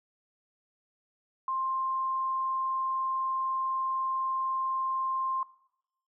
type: tone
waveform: sine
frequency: 1054 Hz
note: C6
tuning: 12 cents sharp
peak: -28 dBFS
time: 1.48-5.43 s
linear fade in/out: 2 ms
effects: noise-tail reverb RT60 0.8 s tail -19 dB re dry